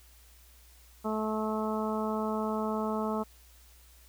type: harmonic tone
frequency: 216.8 Hz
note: A3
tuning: 25 cents flat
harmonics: 1 / 2 / 3 / 4 / 5 / 6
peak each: -32 / -35 / -37 / -38 / -39 / -40 dBFS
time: 1.04-3.24 s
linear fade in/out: 20 ms
effects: added 60 Hz sine -56 dBFS peak until 4.08 s + white hiss -60 dBFS RMS until 4.08 s